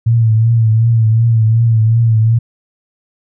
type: tone with vibrato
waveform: sine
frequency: 113.2 Hz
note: A2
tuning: 50 cents sharp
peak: -7 dBFS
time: 0.06-2.39 s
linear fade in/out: 10 ms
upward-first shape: triangle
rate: 2.7 Hz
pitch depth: 64 cents each way
effects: none